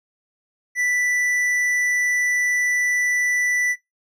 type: tone with tanh clipping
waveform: triangle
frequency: 1975.5 Hz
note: B6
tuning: in tune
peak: -20 dBFS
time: 0.75-3.76 s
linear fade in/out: 50 ms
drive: 14 dB
effects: noise-tail reverb RT60 0.2 s tail -22 dB re dry